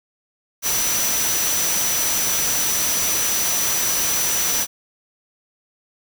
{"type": "tone in noise", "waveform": "sine", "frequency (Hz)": 5920, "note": "F#8", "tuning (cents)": 0, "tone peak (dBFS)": -22, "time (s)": [0.62, 4.67], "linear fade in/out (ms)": 50, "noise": "white", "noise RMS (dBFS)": -22, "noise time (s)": [0.62, 4.67], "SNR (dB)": -3, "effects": []}